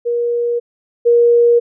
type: tone pair in turn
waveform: sine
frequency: 475.6 / 473.8 Hz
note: A#4 / A#4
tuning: +35 / +28 cents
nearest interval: unison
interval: 7 cents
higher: first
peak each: -14 / -7 dBFS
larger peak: second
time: 0.05-0.6 / 1.05-1.6 s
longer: neither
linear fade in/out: 20 ms
effects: none